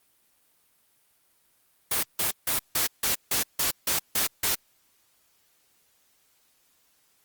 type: noise bursts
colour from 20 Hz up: white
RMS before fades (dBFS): -25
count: 10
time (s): 1.91-4.55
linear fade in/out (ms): 5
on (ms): 120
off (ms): 160
effects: white hiss -66 dBFS RMS until 7.24 s + Opus 32 kbps